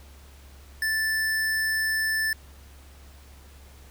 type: tone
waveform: square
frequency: 1760 Hz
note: A6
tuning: in tune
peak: -24 dBFS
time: 0.82-2.33 s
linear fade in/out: 2 ms
effects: added 69 Hz sine -47 dBFS peak until 3.9 s + pink hiss -54 dBFS RMS until 3.9 s